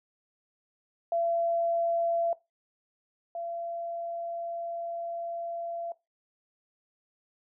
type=tone pair in turn; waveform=sine; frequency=677 / 680.3 Hz; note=E5 / F5; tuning=+46 / -46 cents; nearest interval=unison; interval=8 cents; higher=second; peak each=-25 / -33 dBFS; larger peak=first; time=1.12-2.33 / 3.35-5.92 s; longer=second; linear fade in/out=2 ms; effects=noise-tail reverb RT60 0.2 s tail -18 dB re dry